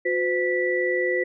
sine tone cluster, 362 / 509 / 1963 Hz, F#4 / C5 / B6, -38 / -48 / -11 cents, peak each -25 dBFS, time 0.05-1.24 s, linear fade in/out 10 ms, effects none

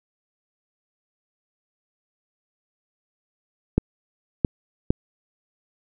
clicks, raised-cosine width 3 ms, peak -4 dBFS, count 3, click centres 3.78 / 4.448 / 4.905 s, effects none

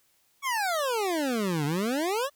25% pulse exponential two-way sweep, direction down then up, 1143 to 140.3 to 594 Hz, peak -22 dBFS, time 0.42-2.3 s, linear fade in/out 50 ms, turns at 1.65 s, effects white hiss -67 dBFS RMS until 2.35 s

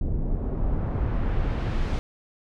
brown noise with low-pass filter sweep, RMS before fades -25 dBFS, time 0.01-1.99 s, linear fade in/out 0 ms, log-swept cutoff 360 to 5700 Hz, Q 0.77, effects none

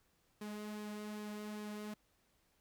sawtooth tone with flanger, 210.4 Hz, G#3, 23 cents sharp, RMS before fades -45 dBFS, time 0.41-1.94 s, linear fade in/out 5 ms, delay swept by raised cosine 1.4 to 3.6 ms, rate 2.5 Hz, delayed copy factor -0.5, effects pink hiss -75 dBFS RMS until 2.6 s

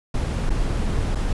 brown noise with dropouts, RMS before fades -22 dBFS, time 0.14-1.33 s, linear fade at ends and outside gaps 5 ms, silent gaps 0.496-0.502 / 1.15-1.154 s, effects resampled to 24000 Hz

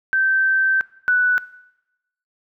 sine tone pair in turn, 1553 / 1484.6 Hz, G6 / F#6, -17 / +5 cents, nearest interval minor second, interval 78 cents, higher first, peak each -15 / -13 dBFS, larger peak second, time 0.13-0.81 / 1.08-1.38 s, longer first, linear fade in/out 0 ms, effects noise-tail reverb RT60 0.9 s tail -20 dB re dry

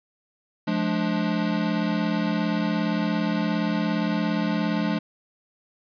square chord, D diminished, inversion first, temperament equal with one note detuned, 174.61 / 211.9 / 293.7 Hz, F3 / Ab3 / D4, 0 / +35 / 0 cents, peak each -28 / -26 / -29 dBFS, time 0.67-4.99 s, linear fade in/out 10 ms, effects resampled to 11025 Hz + 9-bit

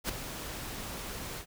pink noise with ADSR envelope, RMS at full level -30 dBFS, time 0.04-1.46 s, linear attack 51 ms, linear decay 7 ms, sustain -10 dB, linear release 76 ms, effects none

